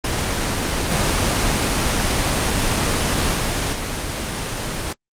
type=noise with level steps; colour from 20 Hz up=pink; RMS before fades=-21 / -18 / -20 / -24 dBFS; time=0.04-4.93 s; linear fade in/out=5 ms; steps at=0.9 / 3.33 / 3.72 s; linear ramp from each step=20 ms; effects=low-pass 10000 Hz 12 dB/octave + Opus 24 kbps